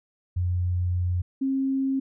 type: tone pair in turn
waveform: sine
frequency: 89.3 / 268.4 Hz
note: F2 / C4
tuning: +39 / +44 cents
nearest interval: octave + perfect fifth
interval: 1905 cents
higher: second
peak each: -22 / -22 dBFS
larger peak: neither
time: 0.36-1.22 / 1.41-2 s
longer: first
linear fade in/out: 10 ms
effects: none